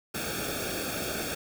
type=noise with comb filter; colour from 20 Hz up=pink; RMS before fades=-33 dBFS; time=0.14-1.35 s; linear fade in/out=10 ms; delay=1 ms; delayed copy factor=-0.85; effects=none